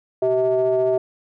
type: ring-modulated tone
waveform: triangle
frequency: 130.3 Hz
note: C3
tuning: 7 cents flat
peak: -11 dBFS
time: 0.22-0.98 s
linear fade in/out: 5 ms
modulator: 514 Hz
effects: none